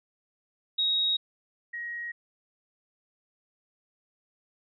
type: tone pair in turn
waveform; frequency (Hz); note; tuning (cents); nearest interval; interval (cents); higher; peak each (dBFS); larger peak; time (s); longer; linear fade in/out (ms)
sine; 3782 / 1891; A#7 / A#6; +24 / +24; octave; 1200; first; -23 / -33; first; 0.78-1.17 / 1.73-2.12; neither; 10
effects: none